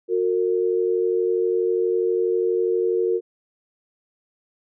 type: tone pair together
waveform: sine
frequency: 363.9 / 456.2 Hz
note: F#4 / A#4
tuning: -29 / -37 cents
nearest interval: major third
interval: 392 cents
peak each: -21 dBFS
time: 0.08-3.21 s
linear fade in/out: 50 ms
effects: none